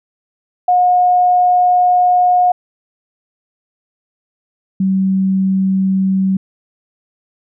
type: tone pair in turn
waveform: sine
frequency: 721 / 190.97 Hz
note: F#5 / G3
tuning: -45 / -45 cents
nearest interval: octave + major seventh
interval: 2300 cents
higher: first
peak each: -8 / -11 dBFS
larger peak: first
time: 0.68-2.52 / 4.8-6.37 s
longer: first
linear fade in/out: 5 ms
effects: none